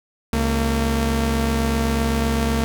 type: tone pair together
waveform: sawtooth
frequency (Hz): 67.9 / 228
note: C#2 / A#3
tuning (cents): -35 / -38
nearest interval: octave + major sixth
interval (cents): 2097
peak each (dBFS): -17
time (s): 0.33-2.64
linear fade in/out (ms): 0
effects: none